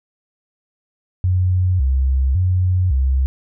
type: tone with vibrato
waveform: sine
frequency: 77.78 Hz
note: D#2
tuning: in tune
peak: -13 dBFS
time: 1.24-3.26 s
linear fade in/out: 0 ms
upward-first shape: square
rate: 0.9 Hz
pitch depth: 280 cents each way
effects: none